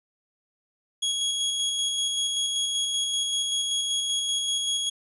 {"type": "tone with tremolo", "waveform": "sawtooth", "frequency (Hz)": 3322, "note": "G#7", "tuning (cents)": 0, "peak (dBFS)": -20, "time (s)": [1.02, 4.9], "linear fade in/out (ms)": 10, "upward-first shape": "square", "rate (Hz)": 5.2, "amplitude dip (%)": 25, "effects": ["resampled to 24000 Hz"]}